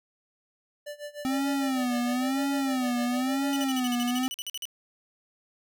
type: tone with tremolo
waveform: square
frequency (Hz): 587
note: D5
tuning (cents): -1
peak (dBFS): -35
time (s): 0.86-3.65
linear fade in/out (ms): 10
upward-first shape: sine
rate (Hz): 6.6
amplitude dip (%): 90
type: tone with vibrato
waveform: square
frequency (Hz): 259.2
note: C4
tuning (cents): -16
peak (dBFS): -26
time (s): 1.25-4.28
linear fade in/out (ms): 0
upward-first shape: sine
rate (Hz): 1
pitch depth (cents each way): 120
type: tone bursts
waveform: sawtooth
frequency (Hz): 2967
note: F#7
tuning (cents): +4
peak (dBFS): -29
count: 15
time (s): 3.53-4.654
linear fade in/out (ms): 0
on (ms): 32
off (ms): 46
effects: none